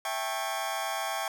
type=chord; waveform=sawtooth; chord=A dominant seventh; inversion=second; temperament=just; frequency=660 / 792 / 880 / 1100 Hz; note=E5 / G5 / A5 / C#6; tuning=+2 / +18 / 0 / -14 cents; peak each=-32 / -30 / -35 / -33 dBFS; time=0.05-1.28 s; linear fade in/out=2 ms; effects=none